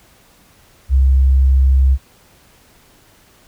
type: tone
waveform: sine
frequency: 66.4 Hz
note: C2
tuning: 26 cents sharp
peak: -8 dBFS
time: 0.89-1.98 s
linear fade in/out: 50 ms
effects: pink hiss -50 dBFS RMS until 3.47 s